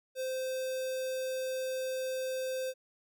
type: tone with notch filter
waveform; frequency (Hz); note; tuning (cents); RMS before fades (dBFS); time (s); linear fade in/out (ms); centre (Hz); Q
square; 519; C5; -14; -35; 0.15-2.74; 50; 1900; 1.4
effects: none